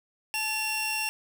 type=tone pair together; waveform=sawtooth; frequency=866.9 / 2738 Hz; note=A5 / F7; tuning=-26 / -35 cents; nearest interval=octave + minor sixth; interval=1991 cents; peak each=-31 / -25 dBFS; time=0.34-1.09 s; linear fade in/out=0 ms; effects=none